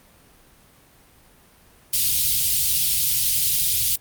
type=band-stop noise; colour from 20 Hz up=white; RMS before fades=-20 dBFS; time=1.93-3.96 s; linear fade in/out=5 ms; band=140 to 3000 Hz; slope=24 dB/octave; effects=pink hiss -53 dBFS RMS until 4 s + Opus 32 kbps